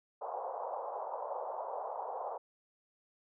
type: band-pass noise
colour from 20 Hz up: white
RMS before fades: -40 dBFS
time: 0.21-2.38 s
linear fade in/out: 10 ms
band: 490 to 980 Hz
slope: 48 dB/octave
effects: none